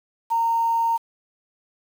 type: tone with quantisation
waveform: sine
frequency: 920 Hz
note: A#5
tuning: 23 cents flat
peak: -18 dBFS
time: 0.3-0.98 s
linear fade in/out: 20 ms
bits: 7
effects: none